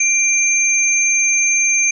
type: tone pair together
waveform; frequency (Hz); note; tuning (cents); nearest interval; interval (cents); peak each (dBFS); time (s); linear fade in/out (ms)
sine; 2364 / 6311; D7 / G8; +11 / +11; octave + perfect fourth; 1700; -15; 0-1.91; 5
effects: none